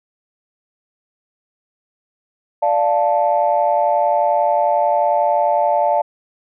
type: chord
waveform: sine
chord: D minor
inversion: none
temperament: equal with one note detuned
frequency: 587.3 / 698.5 / 877.5 Hz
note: D5 / F5 / A5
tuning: 0 / 0 / -5 cents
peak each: -17 dBFS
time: 2.62-6.02 s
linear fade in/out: 10 ms
effects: tanh soft clip ceiling -4 dBFS